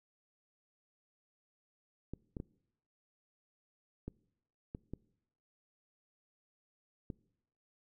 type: clicks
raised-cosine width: 3 ms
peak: -28 dBFS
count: 7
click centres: 2.136 / 2.368 / 2.401 / 4.08 / 4.749 / 4.936 / 7.102 s
effects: noise-tail reverb RT60 0.8 s tail -23 dB re dry